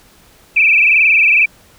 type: tone with frequency modulation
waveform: sine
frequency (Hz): 2477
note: D#7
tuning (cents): -8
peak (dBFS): -7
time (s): 0.56-1.46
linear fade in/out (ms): 10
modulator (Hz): 22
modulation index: 7.6
effects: pink hiss -47 dBFS RMS until 1.78 s